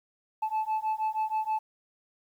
sine beating tone pair, 867 / 873.3 Hz, A5 / A5, -26 / -13 cents, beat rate 6.3 Hz, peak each -28 dBFS, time 0.42-1.59 s, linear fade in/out 10 ms, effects tanh soft clip ceiling -24 dBFS + 10-bit

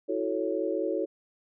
sine chord, F# minor seventh, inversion third, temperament equal with one note detuned, 325.3 / 370 / 440 / 554.4 Hz, E4 / F#4 / A4 / C#5, -23 / 0 / 0 / 0 cents, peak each -32 dBFS, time 0.08-1.06 s, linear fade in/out 20 ms, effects none

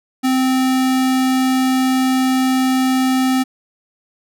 square tone, 259.8 Hz, C4, 12 cents flat, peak -14 dBFS, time 0.23-3.44 s, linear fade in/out 20 ms, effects none

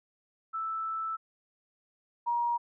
sine tone pair in turn, 1318.5 / 948.9 Hz, E6 / A#5, 0 / +31 cents, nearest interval tritone, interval 569 cents, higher first, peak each -31 / -26 dBFS, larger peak second, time 0.53-1.17 / 2.26-2.58 s, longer first, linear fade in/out 20 ms, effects none

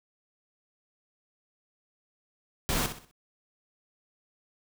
pink noise with echo, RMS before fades -28 dBFS, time 2.69-2.86 s, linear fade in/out 0 ms, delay 63 ms, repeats 4, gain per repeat -9 dB, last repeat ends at 3.112 s, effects none

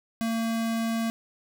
square tone, 227.2 Hz, A#3, 44 cents flat, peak -26 dBFS, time 0.21-1.1 s, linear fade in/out 0 ms, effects none

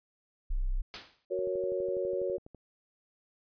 sine tone, 32 Hz, C1, 38 cents flat, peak -27 dBFS, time 0.5-0.82 s, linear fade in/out 10 ms
white noise with exponential decay, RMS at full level -36 dBFS, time 0.94-1.25 s, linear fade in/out 0 ms, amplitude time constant 66 ms
sine chord, F# major, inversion none, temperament equal, 370 / 466.2 / 554.4 Hz, F#4 / A#4 / C#5, 0 / 0 / 0 cents, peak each -33 / -36 / -33 dBFS, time 1.3-2.38 s, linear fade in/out 20 ms
click train, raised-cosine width 2 ms, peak -35 dBFS, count 15, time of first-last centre 1.39-2.547 s, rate 12.1 Hz
effects resampled to 11025 Hz

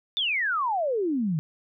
sine exponential sweep, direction down, 3613 to 146.83 Hz, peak -23 dBFS, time 0.17-1.39 s, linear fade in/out 0 ms, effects none

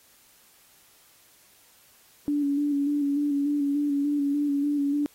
sine tone with vibrato, 286.9 Hz, D4, 40 cents flat, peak -22 dBFS, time 2.28-5.06 s, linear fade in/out 0 ms, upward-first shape square, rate 3.4 Hz, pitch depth 27 cents each way, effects white hiss -58 dBFS RMS until 5.14 s + AAC 48 kbps

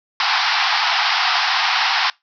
pink band-pass noise, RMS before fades -18 dBFS, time 0.2-2.1 s, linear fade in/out 2 ms, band 730 to 5400 Hz, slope 96 dB/octave, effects noise-tail reverb RT60 0.2 s tail -24 dB re dry

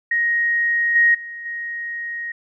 sine tone with level steps, 1876 Hz, A#6, 11 cents sharp, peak -16 / -11 / -30 / -25 dBFS, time 0.11-2.32 s, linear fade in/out 5 ms, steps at 0.95 / 1.14 / 1.45 s, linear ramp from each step 10 ms, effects none

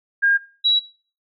sine tone pair in turn, 1616 / 3895 Hz, G#6 / B7, -48 / -25 cents, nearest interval octave + minor third, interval 1523 cents, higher second, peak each -13 dBFS, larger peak neither, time 0.22-0.38 / 0.64-0.8 s, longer neither, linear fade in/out 20 ms, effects noise-tail reverb RT60 0.4 s tail -19 dB re dry

